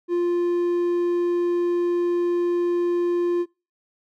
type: tone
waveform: triangle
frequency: 349.2 Hz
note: F4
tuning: in tune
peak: -17 dBFS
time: 0.08-3.46 s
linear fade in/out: 50 ms
effects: noise-tail reverb RT60 0.3 s tail -24 dB re dry